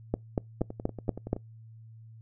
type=two click trains; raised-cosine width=2 ms; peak=-13 / -24 dBFS; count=6 / 9; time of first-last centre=0.14-1.33 / 0.61-1.365 s; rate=4.2 / 10.6 Hz; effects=noise-tail reverb RT60 0.2 s tail -26 dB re dry + added 112 Hz sine -47 dBFS peak until 2.21 s